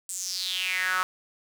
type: tone with high-pass filter sweep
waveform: sawtooth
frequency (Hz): 185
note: F#3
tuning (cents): 0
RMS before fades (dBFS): -29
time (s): 0.09-1.03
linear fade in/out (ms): 0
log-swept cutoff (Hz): 8300 to 1200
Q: 5.6
effects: none